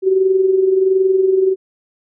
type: tone with amplitude modulation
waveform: sine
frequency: 380 Hz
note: F#4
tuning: 46 cents sharp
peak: -8 dBFS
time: 0.02-1.56 s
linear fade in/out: 50 ms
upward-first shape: sine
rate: 21.4 Hz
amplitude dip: 55%
effects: none